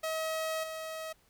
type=tone with level steps; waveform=sawtooth; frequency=638 Hz; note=D#5; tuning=43 cents sharp; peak=-28 / -34 dBFS; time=0.03-1.13 s; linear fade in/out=10 ms; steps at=0.63 s; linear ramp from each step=10 ms; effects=pink hiss -67 dBFS RMS until 1.29 s